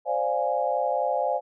sine chord, D half-diminished seventh, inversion third, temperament equal, 523.3 / 587.3 / 698.5 / 830.6 Hz, C5 / D5 / F5 / Ab5, 0 / 0 / 0 / 0 cents, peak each -28 dBFS, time 0.05-1.41 s, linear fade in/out 50 ms, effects none

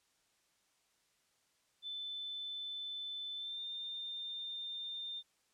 sine tone with pitch glide, 3520 to 3609 Hz, A7 to A7, 0 to +43 cents, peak -40 dBFS, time 1.82-5.23 s, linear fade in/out 50 ms, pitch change +43 cents, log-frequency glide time 3.36-3.64 s, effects white hiss -75 dBFS RMS until 5.53 s + low-pass 9000 Hz 12 dB/octave

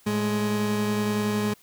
30% pulse tone pair together, 110 / 209.2 Hz, A2 / G#3, 0 / +13 cents, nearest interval major seventh, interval 1113 cents, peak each -29 / -21 dBFS, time 0.06-1.54 s, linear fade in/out 10 ms, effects white hiss -57 dBFS RMS until 1.62 s

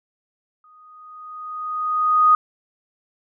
sine tone with exponential growth, 1243 Hz, D#6, 2 cents flat, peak -9 dBFS, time 0.64-2.35 s, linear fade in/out 2 ms, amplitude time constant 370 ms, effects none

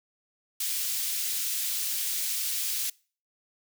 white high-pass noise, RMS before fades -30 dBFS, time 0.6-2.9 s, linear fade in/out 5 ms, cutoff 3000 Hz, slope 12 dB/octave, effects noise-tail reverb RT60 0.4 s tail -24 dB re dry

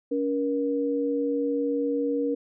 sine tone pair together, 282.5 / 474.7 Hz, C#4 / A#4, +33 / +31 cents, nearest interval major sixth, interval 898 cents, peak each -26 dBFS, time 0.11-2.35 s, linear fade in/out 10 ms, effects none

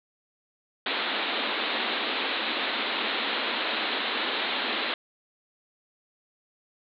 white band-pass noise, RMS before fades -29 dBFS, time 0.86-4.94 s, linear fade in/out 2 ms, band 210 to 4100 Hz, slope 96 dB/octave, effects none

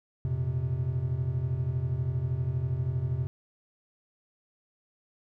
triangle chord, F suspended fourth, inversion none, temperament equal with one note detuned, 87.31 / 118.3 / 130.81 Hz, F2 / Bb2 / C3, 0 / +26 / 0 cents, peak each -32 / -31 / -27 dBFS, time 0.25-3.27 s, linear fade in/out 0 ms, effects none

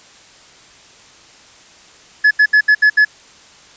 triangle tone bursts at uneven times, 1707 Hz, G#6, 47 cents sharp, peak -5 dBFS, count 6, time 2.24-2.31 / 2.39-2.46 / 2.53-2.61 / 2.68-2.75 / 2.82-2.9 / 2.97-3.05 s, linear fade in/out 10 ms, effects white hiss -44 dBFS RMS until 3.76 s + resampled to 16000 Hz

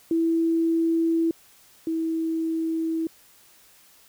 sine tone pair in turn, 329.6 / 324.7 Hz, E4 / E4, 0 / -26 cents, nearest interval unison, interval 26 cents, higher first, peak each -19 / -23 dBFS, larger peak first, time 0.11-1.31 / 1.87-3.07 s, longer neither, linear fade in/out 2 ms, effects white hiss -55 dBFS RMS until 4.08 s

